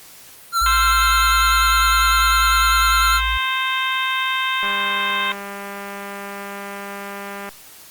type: tone with vibrato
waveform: square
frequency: 1357 Hz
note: E6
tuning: 50 cents sharp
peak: -16 dBFS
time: 0.52-3.21 s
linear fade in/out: 50 ms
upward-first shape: square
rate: 10 Hz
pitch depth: 24 cents each way
type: tone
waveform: sine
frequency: 55.7 Hz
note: A1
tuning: 22 cents sharp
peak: -22 dBFS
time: 0.61-3.38 s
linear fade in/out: 10 ms
type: harmonic tone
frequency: 523 Hz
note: C5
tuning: 1 cent flat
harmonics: 2 / 3 / 4 / 5 / 6 / 7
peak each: -23 / -25 / -26 / -27 / -28 / -28 dBFS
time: 0.66-5.32 s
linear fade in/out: 2 ms
type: click train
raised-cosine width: 0.5 ms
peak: -17 dBFS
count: 573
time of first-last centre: 4.63-7.49 s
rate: 200 Hz
effects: white hiss -43 dBFS RMS until 7.9 s + Opus 48 kbps